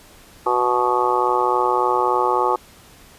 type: harmonic tone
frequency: 123.47 Hz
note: B2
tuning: in tune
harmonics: 3 / 4 / 5 / 6 / 7 / 8 / 9 / 10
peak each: -23 / -24 / -32 / -28 / -20 / -31 / -22 / -26 dBFS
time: 0.46-2.56 s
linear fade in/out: 5 ms
effects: pink hiss -47 dBFS RMS until 3.18 s + resampled to 32000 Hz